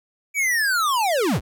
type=linear sweep; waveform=square; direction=down; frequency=2323 to 38 Hz; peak=-19 dBFS; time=0.34-1.41 s; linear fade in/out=50 ms; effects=none